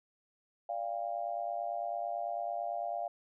sine tone with amplitude modulation, 693 Hz, F5, 14 cents flat, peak -29 dBFS, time 0.69-3.08 s, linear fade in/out 5 ms, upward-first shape sine, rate 109 Hz, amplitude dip 100%, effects none

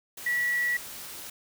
sine tone in noise, 1940 Hz, B6, 31 cents flat, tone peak -24 dBFS, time 0.26-0.77 s, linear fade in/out 5 ms, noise white, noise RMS -41 dBFS, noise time 0.17-1.3 s, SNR +14 dB, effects none

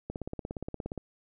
click train, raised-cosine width 2 ms, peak -22 dBFS, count 16, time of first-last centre 0.1-0.977 s, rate 17.1 Hz, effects none

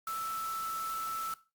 sine tone in noise, 1318.5 Hz, E6, in tune, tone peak -34 dBFS, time 0.07-1.34 s, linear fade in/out 2 ms, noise white, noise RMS -45 dBFS, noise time 0.07-1.34 s, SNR +8 dB, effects noise-tail reverb RT60 0.3 s tail -17 dB re dry + Opus 48 kbps

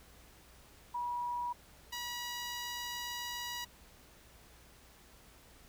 sine / 10% pulse tone pair in turn, 967 / 967 Hz, B5 / B5, -37 / -37 cents, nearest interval unison, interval 0 cents, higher neither, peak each -34 / -30 dBFS, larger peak second, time 0.94-1.53 / 1.92-3.65 s, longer second, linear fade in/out 10 ms, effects added 60 Hz sine -63 dBFS peak until 5.68 s + pink hiss -60 dBFS RMS until 5.68 s

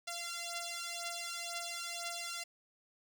5% pulse beating tone pair, 687 / 689 Hz, F5 / F5, -29 / -24 cents, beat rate 2 Hz, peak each -31 dBFS, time 0.07-2.44 s, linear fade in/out 10 ms, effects none

